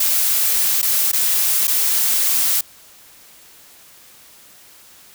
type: noise with dropouts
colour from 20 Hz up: blue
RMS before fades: -17 dBFS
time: 0-2.61 s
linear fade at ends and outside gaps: 5 ms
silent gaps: 0.817-0.827 / 1.117-1.13 / 1.672-1.677 s
effects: white hiss -46 dBFS RMS until 5.14 s